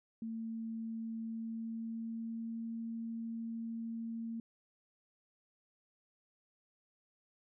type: tone with pitch glide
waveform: sine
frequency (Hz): 225.5 to 228.3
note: A3 to A#3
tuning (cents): +43 to -36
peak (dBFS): -38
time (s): 0.22-4.4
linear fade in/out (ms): 2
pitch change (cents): +21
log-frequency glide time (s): 1.21-2.7
effects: none